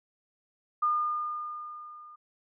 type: tone with level ramp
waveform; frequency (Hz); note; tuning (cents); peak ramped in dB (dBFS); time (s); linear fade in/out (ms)
sine; 1214; D#6; -43; -22 to -47; 0.82-2.16; 10
effects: none